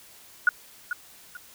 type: tone with echo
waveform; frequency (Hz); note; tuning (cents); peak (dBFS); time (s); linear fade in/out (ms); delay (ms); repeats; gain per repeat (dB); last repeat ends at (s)
sine; 1456; F#6; -28; -14; 0.47-0.49; 2; 440; 2; -11; 1.37
effects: white hiss -51 dBFS RMS until 1.54 s